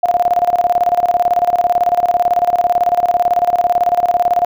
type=tone with tremolo; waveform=sine; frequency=706 Hz; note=F5; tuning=19 cents sharp; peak=-8 dBFS; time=0.03-4.45 s; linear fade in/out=5 ms; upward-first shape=square; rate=18 Hz; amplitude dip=80%; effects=none